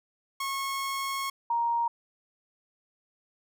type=tone pair in turn; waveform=sawtooth / sine; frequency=1092 / 936.7 Hz; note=C#6 / A#5; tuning=-26 / +8 cents; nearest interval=minor third; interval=266 cents; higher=first; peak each=-26 / -24 dBFS; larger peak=second; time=0.4-1.3 / 1.5-1.88 s; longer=first; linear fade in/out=5 ms; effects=none